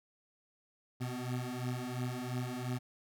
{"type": "beating tone pair", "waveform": "25% pulse", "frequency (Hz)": [123.47, 126.37], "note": ["B2", "B2"], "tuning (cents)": [0, 40], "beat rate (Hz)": 2.9, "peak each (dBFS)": [-35, -35], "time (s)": [1, 2.79], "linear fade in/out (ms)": 20, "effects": []}